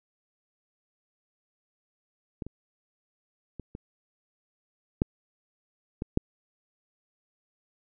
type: clicks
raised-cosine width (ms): 3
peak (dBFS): -21 / -26 / -25 / -25 / -9 / -18 / -9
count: 7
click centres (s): 2.422 / 2.466 / 3.597 / 3.751 / 5.019 / 6.021 / 6.174
effects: none